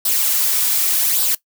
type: noise with flanger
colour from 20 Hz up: blue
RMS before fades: -17 dBFS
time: 0.05-1.35 s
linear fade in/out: 5 ms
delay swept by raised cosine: 0.22 to 4.12 ms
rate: 0.86 Hz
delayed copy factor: +0.55
effects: noise-tail reverb RT60 0.1 s tail -19 dB re dry